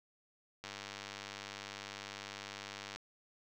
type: click train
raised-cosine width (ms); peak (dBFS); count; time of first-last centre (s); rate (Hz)
0.2; -26; 233; 0.64-2.96; 100
effects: none